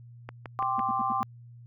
click train, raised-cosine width 0.5 ms, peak -23 dBFS, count 4, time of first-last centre 0.29-0.793 s, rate 5.96 Hz
sine chord, G suspended fourth, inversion none, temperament equal, 784 / 1046.5 / 1174.7 Hz, G5 / C6 / D6, 0 / 0 / 0 cents, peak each -30 dBFS, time 0.59-1.23 s, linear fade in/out 0 ms
triangle tone bursts, 227.4 Hz, A#3, 43 cents flat, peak -31 dBFS, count 5, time 0.78-1.229 s, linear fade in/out 2 ms, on 25 ms, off 81 ms
effects added 119 Hz sine -46 dBFS peak until 1.66 s

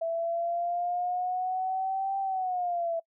sine exponential two-way sweep, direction up then down, 659.3 to 784 to 659.3 Hz, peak -27 dBFS, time 0.01-3 s, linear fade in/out 10 ms, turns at 2.19 s, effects noise-tail reverb RT60 0.1 s tail -25 dB re dry

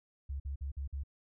sine tone bursts, 69.3 Hz, C#2, in tune, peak -35 dBFS, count 5, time 0.29-1.036 s, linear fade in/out 10 ms, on 110 ms, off 49 ms, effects none

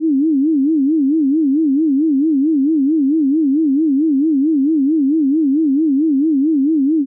sine tone with vibrato, 293.7 Hz, D4, in tune, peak -11 dBFS, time 0-7.06 s, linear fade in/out 50 ms, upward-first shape sine, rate 4.5 Hz, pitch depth 180 cents each way, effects none

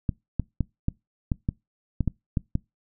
clicks, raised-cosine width 5 ms, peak -11 dBFS, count 10, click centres 0.092 / 0.397 / 0.607 / 0.884 / 1.318 / 1.489 / 2.007 / 2.077 / 2.372 / 2.554 s, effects noise-tail reverb RT60 0.2 s tail -24 dB re dry

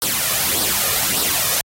white noise with flanger, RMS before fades -19 dBFS, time 0.02-1.61 s, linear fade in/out 0 ms, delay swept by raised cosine 0.21 to 1.71 ms, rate 1.7 Hz, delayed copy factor +0.6, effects high-pass 60 Hz 12 dB/octave + AAC 48 kbps

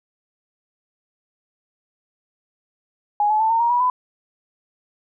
sine tone with pitch steps, 830.6 / 856.9 / 884.1 / 912.1 / 941 / 970.8 / 1001.5 Hz, G#5 / A5 / A5 / A#5 / A#5 / B5 / B5, 0 / -46 / +8 / -38 / +16 / -30 / +24 cents, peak -15 dBFS, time 3.2-3.9 s, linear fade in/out 2 ms, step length 100 ms, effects none

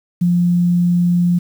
sine tone, 175.3 Hz, F3, 7 cents sharp, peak -11 dBFS, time 0.21-1.39 s, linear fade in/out 10 ms, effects 7-bit

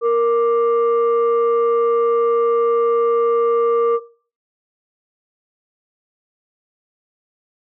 sine tone pair together, 466.2 / 1176.6 Hz, A#4 / D6, 0 / +3 cents, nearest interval octave + major third, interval 1603 cents, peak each -12 / -21 dBFS, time 0.01-4 s, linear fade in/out 50 ms, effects noise-tail reverb RT60 0.4 s tail -17 dB re dry + tanh soft clip ceiling -8 dBFS

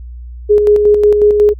sine tone with tremolo, 416.7 Hz, G#4, 6 cents sharp, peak -4 dBFS, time 0.49-1.54 s, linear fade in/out 20 ms, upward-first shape square, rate 5.5 Hz, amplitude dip 40%, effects added 60 Hz sine -26 dBFS peak until 1.59 s

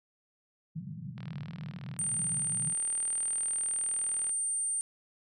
white band-pass noise, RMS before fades -41 dBFS, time 0.75-2.74 s, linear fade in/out 10 ms, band 120 to 180 Hz, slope 48 dB/octave
click train, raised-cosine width 0.3 ms, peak -32 dBFS, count 124, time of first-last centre 1.18-4.294 s, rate 39.5 Hz
sine tone, 8830 Hz, C#9, 8 cents flat, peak -29 dBFS, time 1.99-4.81 s, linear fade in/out 0 ms
effects none

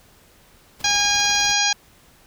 pink noise with tremolo, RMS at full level -37 dBFS, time 0.79-1.55 s, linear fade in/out 20 ms, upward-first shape square, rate 20 Hz, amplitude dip 60%
harmonic tone, 817 Hz, G#5, 29 cents flat, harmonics 1 / 2 / 3 / 4 / 5 / 6 / 7 / 8, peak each -25 / -25 / -25 / -25 / -25 / -25 / -25 / -25 dBFS, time 0.84-1.73 s, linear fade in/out 5 ms
effects pink hiss -53 dBFS RMS until 2.26 s

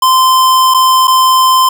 square tone with dropouts, 1036 Hz, C6, 17 cents flat, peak -6 dBFS, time 0.02-1.69 s, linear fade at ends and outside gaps 5 ms, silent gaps 0.74-0.744 / 1.073-1.078 s, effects none

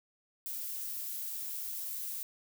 violet noise, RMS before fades -39 dBFS, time 0.46-2.23 s, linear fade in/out 0 ms, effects none

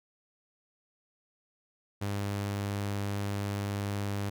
sawtooth tone, 100.9 Hz, G#2, 49 cents flat, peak -27 dBFS, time 2.01-4.3 s, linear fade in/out 10 ms, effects none

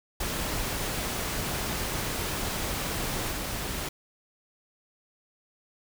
pink noise with level steps, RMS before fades -31 / -33 dBFS, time 0.2-3.89 s, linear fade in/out 5 ms, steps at 3.31 s, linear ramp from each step 2 ms, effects none

